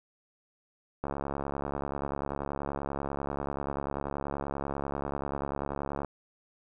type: click train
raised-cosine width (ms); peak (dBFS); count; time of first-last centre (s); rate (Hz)
1; -19; 353; 1.04-6.047; 70.3
effects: none